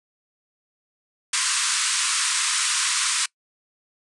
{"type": "band-pass noise", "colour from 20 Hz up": "white", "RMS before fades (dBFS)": -23, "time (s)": [1.33, 3.26], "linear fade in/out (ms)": 5, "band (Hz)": [980, 9700], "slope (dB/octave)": 96, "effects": ["noise-tail reverb RT60 0.1 s tail -24 dB re dry"]}